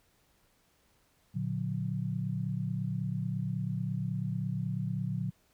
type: chord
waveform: sine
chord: Bb augmented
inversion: none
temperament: just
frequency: 116.54 / 145.68 / 182.1 Hz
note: Bb2 / D3 / F#3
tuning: 0 / -14 / -27 cents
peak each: -35 / -35 / -35 dBFS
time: 1.34-5.31 s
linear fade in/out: 20 ms
effects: pink hiss -69 dBFS RMS until 5.53 s